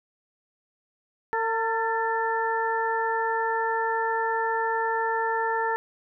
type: harmonic tone with a mistuned harmonic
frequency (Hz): 452.4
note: A4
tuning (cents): +48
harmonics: 1 / 2 / 3 / 4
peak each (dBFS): -29 / -26 / -33 / -30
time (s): 1.33-5.76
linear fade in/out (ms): 0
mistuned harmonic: 4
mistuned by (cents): -42
effects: none